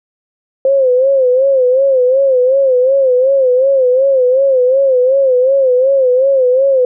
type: tone with vibrato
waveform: sine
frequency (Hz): 523.3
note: C5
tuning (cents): 0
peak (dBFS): -7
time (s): 0.65-6.85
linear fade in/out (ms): 2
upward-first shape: sine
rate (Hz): 2.7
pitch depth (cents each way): 92
effects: none